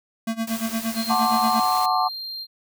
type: tone with tremolo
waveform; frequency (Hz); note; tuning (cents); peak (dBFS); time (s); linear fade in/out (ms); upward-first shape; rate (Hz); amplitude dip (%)
square; 225.6; A3; +44; -22; 0.27-1.6; 5; sine; 8.6; 90
type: noise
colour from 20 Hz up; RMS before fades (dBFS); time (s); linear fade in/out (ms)
white; -34; 0.47-1.86; 5
type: tone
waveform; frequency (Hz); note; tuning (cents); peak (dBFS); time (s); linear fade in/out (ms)
triangle; 4186; C8; 0; -29; 0.94-2.47; 50
type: chord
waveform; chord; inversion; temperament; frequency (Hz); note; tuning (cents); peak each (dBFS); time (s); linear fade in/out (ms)
sine; D dominant seventh; first; equal with one note detuned; 740 / 880 / 1068.5 / 1174.7; F#5 / A5 / C6 / D6; 0 / 0 / +36 / 0; -22 / -25 / -25 / -24; 1.09-2.09; 20
effects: none